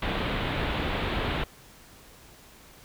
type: low-pass noise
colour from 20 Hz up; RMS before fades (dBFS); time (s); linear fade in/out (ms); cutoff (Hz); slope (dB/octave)
pink; -29; 0.02-1.44; 5; 3800; 48
effects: pink hiss -52 dBFS RMS until 2.84 s